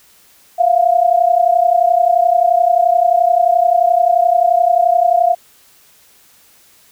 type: tone pair together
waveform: sine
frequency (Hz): 681.5 / 713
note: F5 / F5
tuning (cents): -43 / +36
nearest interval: minor second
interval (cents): 79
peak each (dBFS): -12 / -12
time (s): 0.58-5.35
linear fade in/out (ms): 20
effects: white hiss -49 dBFS RMS until 6.91 s